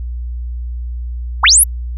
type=linear sweep; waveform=sine; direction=up; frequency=622.3 to 11840 Hz; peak=-5 dBFS; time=1.43-1.64 s; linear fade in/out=10 ms; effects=added 60 Hz sine -20 dBFS peak until 1.97 s